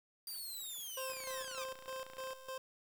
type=linear sweep; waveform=10% pulse; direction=down; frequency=4774 to 1141 Hz; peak=-36 dBFS; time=0.27-1.64 s; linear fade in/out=2 ms
type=tone with tremolo; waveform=25% pulse; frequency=524 Hz; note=C5; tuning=2 cents sharp; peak=-37 dBFS; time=0.97-2.58 s; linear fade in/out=5 ms; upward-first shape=square; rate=3.3 Hz; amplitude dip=65%
type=click train; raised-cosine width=0.3 ms; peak=-36 dBFS; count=36; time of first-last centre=1.1-2.307 s; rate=29 Hz
effects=9-bit